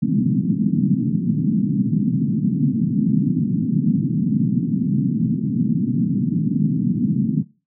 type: band-pass noise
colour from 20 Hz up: white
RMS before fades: -19 dBFS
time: 0.02-7.43 s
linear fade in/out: 10 ms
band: 130 to 260 Hz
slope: 48 dB/octave
effects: noise-tail reverb RT60 0.3 s tail -19 dB re dry